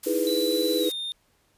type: noise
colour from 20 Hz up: blue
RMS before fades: -34 dBFS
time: 0.03-0.92 s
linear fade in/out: 5 ms
type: chord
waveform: sine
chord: E major seventh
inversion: third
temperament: equal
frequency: 311.1 / 329.6 / 415.3 / 493.9 Hz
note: D#4 / E4 / G#4 / B4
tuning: 0 / 0 / 0 / 0 cents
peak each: -29 / -28 / -28 / -26 dBFS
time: 0.06-0.9 s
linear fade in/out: 10 ms
type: tone with pitch glide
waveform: triangle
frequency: 3968 to 3639 Hz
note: B7 to A#7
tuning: +7 to -42 cents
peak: -28 dBFS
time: 0.27-1.12 s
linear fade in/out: 0 ms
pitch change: -149 cents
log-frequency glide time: 0.78-0.93 s
effects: pink hiss -66 dBFS RMS until 1.57 s + resampled to 32000 Hz